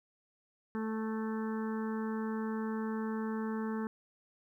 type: harmonic tone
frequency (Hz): 220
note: A3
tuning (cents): 0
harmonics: 1 / 2 / 4 / 5 / 6 / 7 / 8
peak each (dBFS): -34 / -40 / -46 / -48 / -50 / -51 / -52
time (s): 0.75-3.87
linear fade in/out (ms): 0
effects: 12-bit